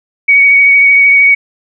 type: tone with vibrato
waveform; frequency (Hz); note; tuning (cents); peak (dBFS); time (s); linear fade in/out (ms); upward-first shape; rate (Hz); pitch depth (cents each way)
sine; 2245; C#7; +21; -3; 0.28-1.35; 10; triangle; 13; 23
effects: none